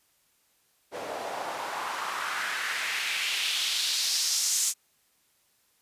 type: noise with band-pass filter sweep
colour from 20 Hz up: white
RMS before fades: -30 dBFS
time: 0.91-4.74 s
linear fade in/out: 50 ms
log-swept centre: 520 to 7300 Hz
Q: 2.1
effects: white hiss -68 dBFS RMS until 5.81 s + resampled to 32000 Hz